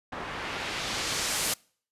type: noise with low-pass filter sweep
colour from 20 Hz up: white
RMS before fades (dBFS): -32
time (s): 0.12-1.54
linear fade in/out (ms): 5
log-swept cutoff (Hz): 1300 to 12000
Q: 0.81
effects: noise-tail reverb RT60 0.5 s tail -26 dB re dry + resampled to 32000 Hz